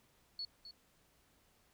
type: tone with echo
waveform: sine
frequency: 4398 Hz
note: C#8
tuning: 14 cents flat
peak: -39 dBFS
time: 0.39-0.45 s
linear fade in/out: 2 ms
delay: 260 ms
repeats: 1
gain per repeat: -10 dB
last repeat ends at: 0.71 s
effects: pink hiss -71 dBFS RMS until 1.73 s